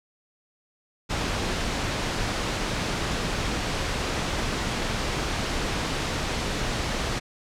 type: noise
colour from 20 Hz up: pink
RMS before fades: -27 dBFS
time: 1.09-7.2 s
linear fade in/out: 20 ms
effects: low-pass 6000 Hz 12 dB/octave